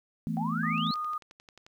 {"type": "chord", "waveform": "sine", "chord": "E suspended fourth", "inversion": "none", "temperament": "equal", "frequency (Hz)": [164.81, 220, 246.9], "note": ["E3", "A3", "B3"], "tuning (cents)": [0, 0, 0], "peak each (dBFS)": [-32, -32, -36], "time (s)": [0.27, 0.91], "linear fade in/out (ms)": 0}
{"type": "exponential sweep", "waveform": "sine", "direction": "up", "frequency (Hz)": [740, 4435], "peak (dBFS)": -32, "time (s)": [0.37, 0.94], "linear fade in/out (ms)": 0}
{"type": "tone", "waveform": "sine", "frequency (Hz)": 1229, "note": "D#6", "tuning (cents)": -22, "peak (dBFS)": -30, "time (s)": [0.63, 1.18], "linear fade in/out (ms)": 5}
{"type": "click train", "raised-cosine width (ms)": 0.2, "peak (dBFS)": -33, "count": 11, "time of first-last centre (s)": [0.78, 1.665], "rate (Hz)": 11.3}
{"effects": ["10-bit"]}